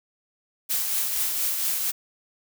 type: noise with tremolo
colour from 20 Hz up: blue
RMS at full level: -24 dBFS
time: 0.69-1.92 s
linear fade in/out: 20 ms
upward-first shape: triangle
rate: 4.3 Hz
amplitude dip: 40%
effects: none